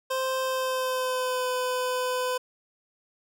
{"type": "tone with pitch glide", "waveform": "25% pulse", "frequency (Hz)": [522, 504.5], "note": ["C5", "B4"], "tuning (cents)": [-4, 37], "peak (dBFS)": -22, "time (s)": [0.1, 2.38], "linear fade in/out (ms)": 10, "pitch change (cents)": -59, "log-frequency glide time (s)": [0.41, 1.49], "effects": []}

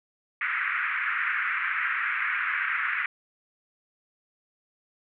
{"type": "band-pass noise", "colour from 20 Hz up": "pink", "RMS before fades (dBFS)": -28, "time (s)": [0.41, 3.06], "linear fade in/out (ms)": 2, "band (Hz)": [1300, 2300], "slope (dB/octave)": 48, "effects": []}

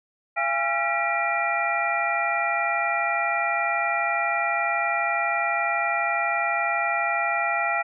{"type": "tone cluster", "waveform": "sine", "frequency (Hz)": [683, 815, 1362, 1943, 2382], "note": ["F5", "G#5", "F6", "B6", "D7"], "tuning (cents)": [-39, -33, -44, -29, 24], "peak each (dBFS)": -28, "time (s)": [0.36, 7.83], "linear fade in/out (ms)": 20, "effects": []}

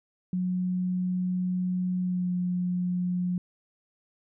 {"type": "tone with pitch glide", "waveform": "sine", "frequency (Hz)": [182.1, 179.39], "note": ["F#3", "F3"], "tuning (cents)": [-27, 47], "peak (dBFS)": -25, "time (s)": [0.33, 3.38], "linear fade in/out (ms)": 2, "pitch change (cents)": -26, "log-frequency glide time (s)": [2.01, 2.3], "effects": []}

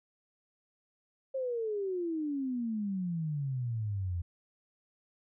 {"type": "exponential sweep", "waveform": "sine", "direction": "down", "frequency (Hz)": [541, 84.2], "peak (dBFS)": -31, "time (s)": [1.34, 4.22], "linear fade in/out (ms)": 10, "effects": []}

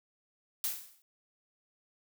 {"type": "noise with exponential decay", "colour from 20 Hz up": "blue", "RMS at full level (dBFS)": -30, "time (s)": [0.64, 1.02], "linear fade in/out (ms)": 1, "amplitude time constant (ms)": 81, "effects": []}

